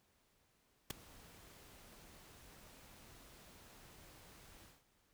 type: noise with ADSR envelope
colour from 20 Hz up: pink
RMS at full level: -36 dBFS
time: 0.9-4.84 s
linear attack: 6 ms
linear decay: 8 ms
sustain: -24 dB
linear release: 200 ms
effects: pink hiss -75 dBFS RMS until 5.13 s